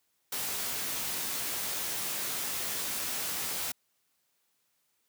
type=noise with comb filter; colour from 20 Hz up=white; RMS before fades=-34 dBFS; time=0.32-3.72 s; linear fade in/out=5 ms; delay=16 ms; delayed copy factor=+0.5; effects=white hiss -75 dBFS RMS until 5.08 s + high-pass 80 Hz 12 dB/octave